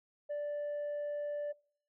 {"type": "tone", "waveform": "sine", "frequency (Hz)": 586, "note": "D5", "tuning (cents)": -4, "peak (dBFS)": -32, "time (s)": [0.29, 1.53], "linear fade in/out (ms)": 20, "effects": ["noise-tail reverb RT60 0.6 s tail -25 dB re dry", "tanh soft clip ceiling -34 dBFS"]}